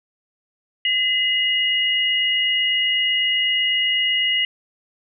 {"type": "tone pair together", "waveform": "sine", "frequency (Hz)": [2032, 2874], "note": ["B6", "F7"], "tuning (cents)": [49, 49], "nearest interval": "tritone", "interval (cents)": 600, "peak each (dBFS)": [-22, -18], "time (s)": [0.85, 4.45], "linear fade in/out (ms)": 2, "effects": []}